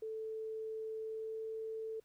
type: tone with pitch glide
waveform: sine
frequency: 440 to 442.8 Hz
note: A4 to A4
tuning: 0 to +11 cents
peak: -39 dBFS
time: 0.02-2 s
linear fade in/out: 5 ms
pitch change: +11 cents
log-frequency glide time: 1-1.47 s
effects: pink hiss -75 dBFS RMS until 2.04 s